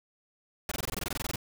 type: noise bursts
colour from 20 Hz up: pink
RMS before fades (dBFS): -33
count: 15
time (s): 0.69-1.359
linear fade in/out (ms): 2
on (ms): 25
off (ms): 21
effects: none